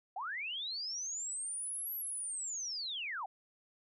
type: linear two-way sweep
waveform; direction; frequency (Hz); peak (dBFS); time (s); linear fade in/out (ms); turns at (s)
sine; up then down; 698.5 to 11830 to 698.5; -37; 0.16-3.26; 5; 1.95
effects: none